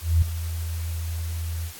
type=tone with ADSR envelope; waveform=sine; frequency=82.6 Hz; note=E2; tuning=4 cents sharp; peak=-13 dBFS; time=0.01-1.73 s; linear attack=210 ms; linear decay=6 ms; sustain=-13 dB; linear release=89 ms; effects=white hiss -42 dBFS RMS until 1.79 s + AAC 64 kbps